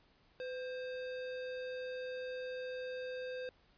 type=tone with sample-and-hold; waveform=sine; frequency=507 Hz; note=B4; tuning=45 cents sharp; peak=-39 dBFS; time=0.4-3.49 s; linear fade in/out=0 ms; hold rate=2100 Hz; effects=pink hiss -69 dBFS RMS until 3.77 s + resampled to 11025 Hz